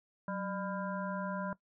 harmonic tone with a mistuned harmonic, 200 Hz, G3, 35 cents sharp, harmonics 1 / 3 / 5 / 7 / 8, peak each -37 / -41 / -42 / -45 / -49 dBFS, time 0.28-1.53 s, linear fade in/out 2 ms, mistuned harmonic 1, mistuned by -120 cents, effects noise-tail reverb RT60 0.1 s tail -18 dB re dry

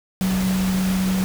sine tone in noise, 187.7 Hz, F#3, 25 cents sharp, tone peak -18 dBFS, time 0.21-1.24 s, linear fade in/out 0 ms, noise pink, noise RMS -29 dBFS, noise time 0.21-1.24 s, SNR +8 dB, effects none

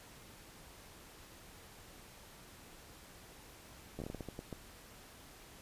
slowing click train, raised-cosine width 2 ms, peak -29 dBFS, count 11, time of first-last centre 3.99-4.527 s, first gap 12 ms, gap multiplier 1.31, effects pink hiss -56 dBFS RMS until 5.61 s + resampled to 32000 Hz

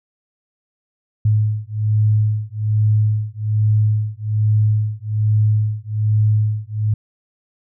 sine beating tone pair, 106.4 / 107.6 Hz, G#2 / A2, +42 / -38 cents, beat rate 1.2 Hz, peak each -17 dBFS, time 1.25-6.94 s, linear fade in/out 5 ms, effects none

